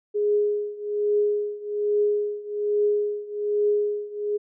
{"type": "tone with tremolo", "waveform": "sine", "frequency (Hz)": 415.3, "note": "G#4", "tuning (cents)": 0, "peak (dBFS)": -17, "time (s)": [0.14, 4.38], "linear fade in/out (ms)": 20, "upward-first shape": "triangle", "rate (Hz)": 1.2, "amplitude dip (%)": 90, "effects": []}